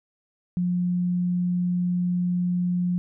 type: tone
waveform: sine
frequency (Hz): 178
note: F3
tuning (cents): +33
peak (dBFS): -21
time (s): 0.57-2.98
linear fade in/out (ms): 0
effects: none